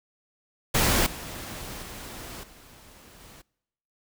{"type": "noise with level steps", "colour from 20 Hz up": "pink", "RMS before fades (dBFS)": [-22, -38, -40, -51, -49], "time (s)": [0.74, 3.42], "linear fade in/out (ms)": 10, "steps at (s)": [1.06, 1.82, 2.43, 3.2], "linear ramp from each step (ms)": 5, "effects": ["noise-tail reverb RT60 0.9 s tail -25 dB re dry"]}